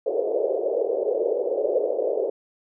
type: band-pass noise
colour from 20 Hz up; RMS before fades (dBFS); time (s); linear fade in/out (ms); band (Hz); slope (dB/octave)
white; -24; 0.06-2.3; 5; 400 to 560; 48
effects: none